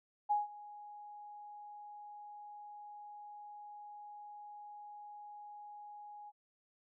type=tone with ADSR envelope; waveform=sine; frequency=830.6 Hz; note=G#5; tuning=in tune; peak=-27 dBFS; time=0.29-6.32 s; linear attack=22 ms; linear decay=160 ms; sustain=-21 dB; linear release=36 ms; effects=none